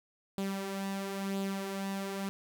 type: tone with flanger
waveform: sawtooth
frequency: 195.5 Hz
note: G3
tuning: 4 cents flat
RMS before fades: -36 dBFS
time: 0.38-2.29 s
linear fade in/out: 0 ms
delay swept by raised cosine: 0.25 to 4.05 ms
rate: 0.99 Hz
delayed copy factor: +0.5
effects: none